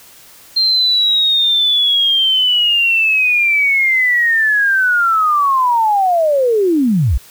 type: linear sweep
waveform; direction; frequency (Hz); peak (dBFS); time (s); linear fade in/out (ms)
sine; down; 4186 to 46.54; -10; 0.56-7.18; 10
effects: white hiss -42 dBFS RMS until 7.3 s